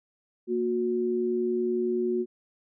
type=tone pair together; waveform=sine; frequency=233.1 / 363.8 Hz; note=A#3 / F#4; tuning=0 / -29 cents; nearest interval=minor sixth; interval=771 cents; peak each=-30 / -25 dBFS; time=0.47-2.26 s; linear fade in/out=50 ms; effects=none